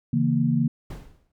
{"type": "chord", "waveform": "sine", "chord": "A# diminished", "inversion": "first", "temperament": "equal with one note detuned", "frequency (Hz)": [138.59, 163.3, 233.1], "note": ["C#3", "E3", "A#3"], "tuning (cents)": [0, -16, 0], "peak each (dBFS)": [-24, -24, -22], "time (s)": [0.13, 0.68], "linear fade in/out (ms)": 5}
{"type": "noise with exponential decay", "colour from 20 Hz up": "brown", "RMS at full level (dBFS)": -32, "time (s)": [0.9, 1.32], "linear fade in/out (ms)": 5, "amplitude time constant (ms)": 91}
{"effects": []}